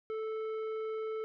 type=tone with tanh clipping; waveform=triangle; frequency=438.7 Hz; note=A4; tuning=5 cents flat; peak=-36 dBFS; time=0.1-1.24 s; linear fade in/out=0 ms; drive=14 dB; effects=none